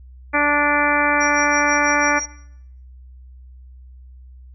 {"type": "harmonic tone", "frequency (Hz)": 292.2, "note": "D4", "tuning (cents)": -9, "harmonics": [1, 2, 3, 4, 5, 6, 7, 8], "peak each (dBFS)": [-23, -23, -23, -23, -23, -23, -23, -23], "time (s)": [0.33, 2.2], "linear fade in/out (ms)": 20}
{"type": "tone with tremolo", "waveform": "sine", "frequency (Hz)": 5690, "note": "F8", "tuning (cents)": 31, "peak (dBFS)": -24, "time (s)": [1.2, 2.26], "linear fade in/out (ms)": 10, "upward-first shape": "sine", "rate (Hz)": 6.1, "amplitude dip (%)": 90}
{"effects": ["noise-tail reverb RT60 0.7 s tail -18 dB re dry", "added 63 Hz sine -39 dBFS peak until 4.54 s"]}